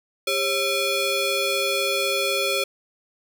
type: ring-modulated tone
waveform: 20% pulse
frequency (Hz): 944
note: A#5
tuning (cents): +22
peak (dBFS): -13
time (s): 0.27-2.64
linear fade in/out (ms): 5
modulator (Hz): 1490
effects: none